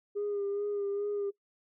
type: tone with vibrato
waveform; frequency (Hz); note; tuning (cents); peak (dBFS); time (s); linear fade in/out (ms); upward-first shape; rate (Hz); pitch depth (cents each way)
sine; 406.1; G#4; -39; -29; 0.15-1.31; 20; sine; 2.4; 29
effects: noise-tail reverb RT60 0.1 s tail -19 dB re dry + tanh soft clip ceiling -27 dBFS

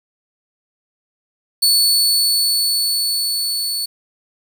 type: tone with level ramp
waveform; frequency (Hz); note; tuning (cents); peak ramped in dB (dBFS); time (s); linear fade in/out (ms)
sawtooth; 4444; C#8; +4; -8 to -17; 1.62-3.86; 10
effects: 7-bit

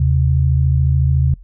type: tone pair together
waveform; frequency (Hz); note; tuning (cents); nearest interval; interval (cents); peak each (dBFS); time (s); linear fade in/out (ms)
sine; 78.9 / 132.82; D#2 / C3; +25 / +26; major sixth; 901; -14; 0-1.34; 5
effects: noise-tail reverb RT60 0.1 s tail -25 dB re dry + added 43 Hz sine -36 dBFS peak until 1.43 s

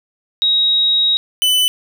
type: tone pair in turn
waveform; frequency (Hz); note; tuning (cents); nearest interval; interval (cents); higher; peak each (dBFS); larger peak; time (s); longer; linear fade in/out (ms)
sine / 45% pulse; 3800 / 3003; A#7 / F#7; +33 / +25; major third; 408; first; -11; neither; 0.42-1.17 / 1.42-1.68; first; 0
effects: none

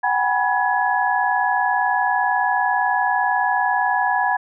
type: tone cluster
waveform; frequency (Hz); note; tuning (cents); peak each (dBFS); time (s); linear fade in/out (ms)
sine; 749 / 809 / 977 / 1685; F#5 / G#5 / B5 / G#6; +21 / -46 / -19 / +25; -22; 0.03-4.37; 10
effects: none

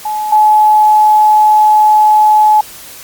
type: tone pair in turn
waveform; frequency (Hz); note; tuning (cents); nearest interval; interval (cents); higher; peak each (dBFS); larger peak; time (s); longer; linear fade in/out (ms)
sine; 853 / 853; G#5 / G#5; +46 / +46; unison; 0; neither; -14 / -4; second; 0.05-0.32 / 0.32-2.61; second; 5
effects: white hiss -32 dBFS RMS until 3.03 s + Opus 48 kbps

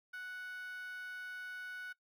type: tone with high-pass filter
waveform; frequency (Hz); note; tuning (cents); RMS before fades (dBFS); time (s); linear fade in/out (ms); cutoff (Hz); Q
10% pulse; 740; F#5; 0; -45; 0.13-1.93; 10; 1500; 9.3
effects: noise-tail reverb RT60 0.1 s tail -20 dB re dry

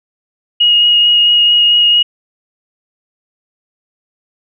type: tone with vibrato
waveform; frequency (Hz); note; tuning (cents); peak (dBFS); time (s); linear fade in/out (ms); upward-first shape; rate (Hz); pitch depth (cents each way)
sine; 2878; F#7; -49; -6; 0.6-2.03; 10; sine; 4.5; 10
effects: none

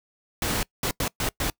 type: noise bursts at uneven times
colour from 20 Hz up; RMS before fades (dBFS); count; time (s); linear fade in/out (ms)
pink; -26; 5; 0.42-0.63 / 0.83-0.91 / 1-1.08 / 1.2-1.29 / 1.4-1.5; 2
effects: noise-tail reverb RT60 0.1 s tail -24 dB re dry

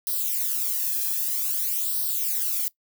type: noise with flanger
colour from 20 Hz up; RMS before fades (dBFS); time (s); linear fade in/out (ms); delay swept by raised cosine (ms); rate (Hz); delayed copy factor
violet; -26; 0.07-2.68; 0; 0.21 to 1.21; 0.52; +0.9
effects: noise-tail reverb RT60 0.1 s tail -20 dB re dry

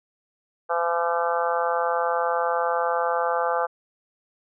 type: harmonic tone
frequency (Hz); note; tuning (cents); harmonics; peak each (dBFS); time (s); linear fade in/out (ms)
170; F3; -46; 3 / 4 / 5 / 6 / 7 / 8 / 9; -26 / -28 / -27 / -34 / -28 / -32 / -34; 0.69-3.67; 20
effects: none

